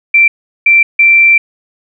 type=tone bursts at uneven times; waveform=sine; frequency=2349 Hz; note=D7; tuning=in tune; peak=-3 dBFS; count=3; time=0.14-0.28 / 0.66-0.83 / 0.99-1.38 s; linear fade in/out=5 ms; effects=none